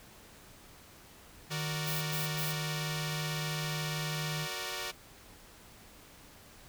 sine tone, 153.9 Hz, D#3, 19 cents flat, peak -35 dBFS, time 1.49-4.48 s, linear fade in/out 50 ms
5% pulse chord, Gb augmented, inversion none, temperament equal, 370 / 466.2 / 587.3 Hz, Gb4 / Bb4 / D5, 0 / 0 / 0 cents, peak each -29 dBFS, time 1.5-4.92 s, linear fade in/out 20 ms
violet noise bursts, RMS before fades -38 dBFS, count 3, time 1.86-2.528 s, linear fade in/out 20 ms, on 160 ms, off 94 ms
effects pink hiss -55 dBFS RMS until 6.68 s

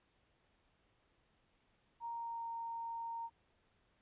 sine tone with pitch glide, 932.3 to 923.2 Hz, A#5 to A#5, 0 to -17 cents, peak -40 dBFS, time 2-3.3 s, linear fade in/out 50 ms, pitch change -17 cents, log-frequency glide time 2.11-2.48 s, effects pink hiss -75 dBFS RMS until 4.01 s + resampled to 8000 Hz

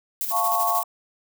violet noise with tremolo, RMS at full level -26 dBFS, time 0.21-0.83 s, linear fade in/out 0 ms, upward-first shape square, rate 13 Hz, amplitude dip 45%
sine chord, F augmented, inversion none, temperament equal, 698.5 / 880 / 1108.7 Hz, F5 / A5 / C#6, 0 / 0 / 0 cents, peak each -25 / -27 / -23 dBFS, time 0.3-0.84 s, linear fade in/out 50 ms
effects none

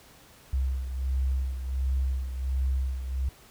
sine beating tone pair, 65.41 / 66.81 Hz, C2 / C2, 0 / +37 cents, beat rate 1.4 Hz, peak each -26 / -33 dBFS, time 0.53-3.29 s, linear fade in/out 5 ms, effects pink hiss -54 dBFS RMS until 3.5 s

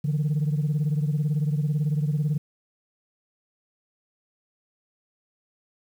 sine beating tone pair, 146.9 / 164.9 Hz, D3 / E3, +1 / +1 cents, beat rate 18 Hz, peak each -21 / -26 dBFS, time 0.04-2.38 s, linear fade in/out 10 ms, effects tanh soft clip ceiling -18 dBFS + 9-bit

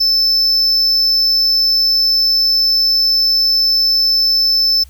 triangle tone, 5274 Hz, E8, in tune, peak -9 dBFS, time 0-4.84 s, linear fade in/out 10 ms, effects added 67 Hz sine -37 dBFS peak until 4.89 s + white hiss -50 dBFS RMS until 4.89 s

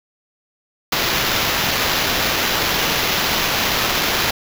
white noise with sample-and-hold, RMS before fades -19 dBFS, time 0.92-4.31 s, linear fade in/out 5 ms, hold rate 8820 Hz, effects none

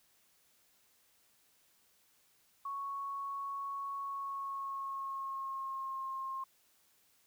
sine tone with pitch glide, 1108.7 to 1067.2 Hz, C#6 to C6, 0 to +34 cents, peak -37 dBFS, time 2.65-6.44 s, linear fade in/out 5 ms, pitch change -66 cents, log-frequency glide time 4-6.07 s, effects white hiss -70 dBFS RMS until 7.26 s

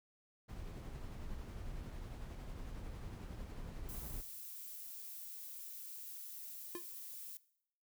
brown noise with tremolo, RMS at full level -45 dBFS, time 0.48-4.22 s, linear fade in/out 20 ms, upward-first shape triangle, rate 11 Hz, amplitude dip 30%
violet noise, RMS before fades -49 dBFS, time 3.89-7.37 s, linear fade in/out 0 ms
square tone with exponential decay, 348.7 Hz, F4, 3 cents flat, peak -39 dBFS, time 6.75-6.86 s, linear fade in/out 1 ms, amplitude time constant 22 ms
effects noise-tail reverb RT60 0.7 s tail -19 dB re dry

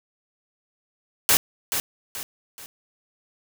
white noise with echo, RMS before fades -17 dBFS, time 1.29-1.37 s, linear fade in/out 0 ms, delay 430 ms, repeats 3, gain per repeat -8 dB, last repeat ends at 2.66 s, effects none

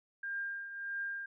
sine tone with tremolo, 1602 Hz, G6, 37 cents sharp, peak -34 dBFS, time 0.23-1.26 s, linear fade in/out 5 ms, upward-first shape triangle, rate 1.6 Hz, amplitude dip 65%, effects none

